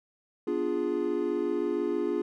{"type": "chord", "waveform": "triangle", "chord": "B diminished seventh", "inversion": "none", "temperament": "equal", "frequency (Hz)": [246.9, 293.7, 349.2, 415.3], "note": ["B3", "D4", "F4", "Ab4"], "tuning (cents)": [0, 0, 0, 0], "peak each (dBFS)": [-34, -31, -28, -29], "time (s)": [0.47, 2.22], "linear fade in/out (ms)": 5, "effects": []}